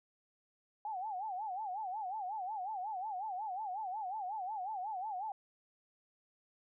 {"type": "tone with vibrato", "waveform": "sine", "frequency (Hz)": 799, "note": "G5", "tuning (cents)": 33, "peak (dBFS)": -37, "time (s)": [0.85, 5.32], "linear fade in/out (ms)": 2, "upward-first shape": "sine", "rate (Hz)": 5.5, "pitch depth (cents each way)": 180, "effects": []}